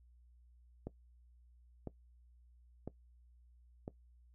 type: click train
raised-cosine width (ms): 2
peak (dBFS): -28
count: 4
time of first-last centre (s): 0.87-3.879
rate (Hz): 0.997
effects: noise-tail reverb RT60 0.1 s tail -18 dB re dry + added 60 Hz sine -61 dBFS peak until 4.34 s